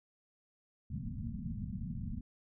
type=low-pass noise; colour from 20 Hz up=white; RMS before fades=-40 dBFS; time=0.9-2.21 s; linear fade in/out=5 ms; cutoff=240 Hz; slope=96 dB/octave; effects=none